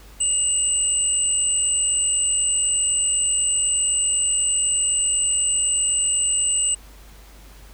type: tone pair together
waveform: sine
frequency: 2843 / 8056 Hz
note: F7 / B8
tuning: +30 / +33 cents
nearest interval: octave + tritone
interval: 1803 cents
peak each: -28 / -18 dBFS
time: 0.2-6.75 s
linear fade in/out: 10 ms
effects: added 50 Hz sine -43 dBFS peak until 7.73 s + pink hiss -49 dBFS RMS until 7.73 s

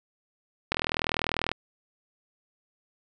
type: click train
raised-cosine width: 0.3 ms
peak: -10 dBFS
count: 33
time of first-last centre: 0.72-1.516 s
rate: 40.2 Hz
effects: none

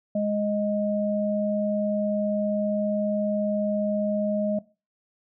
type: tone pair together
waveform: sine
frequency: 207.7 / 622.4 Hz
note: G#3 / D#5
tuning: 0 / 0 cents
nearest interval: octave + perfect fifth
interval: 1900 cents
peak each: -25 dBFS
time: 0.15-4.59 s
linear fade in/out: 5 ms
effects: noise-tail reverb RT60 0.3 s tail -19 dB re dry

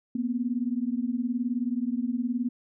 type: beating tone pair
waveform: sine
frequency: 235.5 / 254.5 Hz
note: A#3 / C4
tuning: +18 / -48 cents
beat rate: 19 Hz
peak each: -28 / -29 dBFS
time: 0.15-2.49 s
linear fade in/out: 5 ms
effects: none

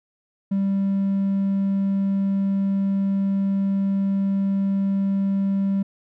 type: tone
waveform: triangle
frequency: 196 Hz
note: G3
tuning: in tune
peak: -16 dBFS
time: 0.51-5.83 s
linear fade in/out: 10 ms
effects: tanh soft clip ceiling -13 dBFS

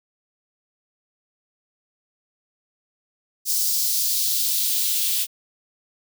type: noise with high-pass filter sweep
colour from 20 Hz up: blue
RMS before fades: -22 dBFS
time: 3.45-5.27 s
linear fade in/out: 50 ms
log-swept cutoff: 5200 to 3100 Hz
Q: 2
effects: none

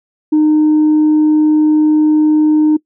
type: tone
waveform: sine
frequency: 306.3 Hz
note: D#4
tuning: 27 cents flat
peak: -5 dBFS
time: 0.32-2.77 s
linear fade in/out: 10 ms
effects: noise-tail reverb RT60 0.1 s tail -22 dB re dry + tanh soft clip ceiling -5 dBFS

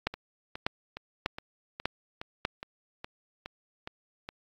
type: two click trains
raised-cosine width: 0.3 ms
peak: -22 / -11 dBFS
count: 11 / 5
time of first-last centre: 0.14-4.289 / 0.07-2.451 s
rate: 2.41 / 1.68 Hz
effects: AAC 64 kbps

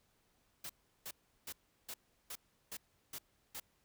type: noise bursts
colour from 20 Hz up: white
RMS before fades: -45 dBFS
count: 8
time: 0.64-3.6 s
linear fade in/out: 5 ms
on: 55 ms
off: 360 ms
effects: pink hiss -75 dBFS RMS until 3.84 s

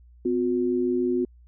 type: tone pair together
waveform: sine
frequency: 254.2 / 360.4 Hz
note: C4 / F#4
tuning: -50 / -45 cents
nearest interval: tritone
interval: 605 cents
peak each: -25 / -23 dBFS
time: 0.25-1.25 s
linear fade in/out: 5 ms
effects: added 60 Hz sine -49 dBFS peak until 1.47 s

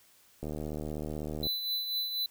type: click train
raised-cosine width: 2 ms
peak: -24 dBFS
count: 80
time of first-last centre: 0.43-1.468 s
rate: 76.1 Hz
type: tone with tremolo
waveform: square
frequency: 4000 Hz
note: B7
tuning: 21 cents sharp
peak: -29 dBFS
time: 1.43-2.26 s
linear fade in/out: 2 ms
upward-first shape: triangle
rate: 4.1 Hz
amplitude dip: 55%
effects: white hiss -62 dBFS RMS until 2.3 s

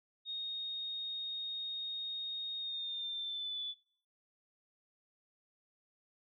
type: tone with pitch glide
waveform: sine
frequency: 3718 to 3469 Hz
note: A#7 to A7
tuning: -5 to -25 cents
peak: -37 dBFS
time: 0.25-3.75 s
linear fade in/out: 50 ms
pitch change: -120 cents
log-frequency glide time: 2.58-3.62 s
effects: noise-tail reverb RT60 0.6 s tail -26 dB re dry

